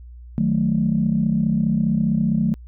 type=chord; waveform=sine; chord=D# diminished; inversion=none; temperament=equal; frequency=155.56 / 185 / 220 Hz; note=D#3 / F#3 / A3; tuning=0 / 0 / 0 cents; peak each=-22 / -21 / -19 dBFS; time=0.38-2.54 s; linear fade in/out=0 ms; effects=tanh soft clip ceiling -8 dBFS + added 60 Hz sine -37 dBFS peak until 2.67 s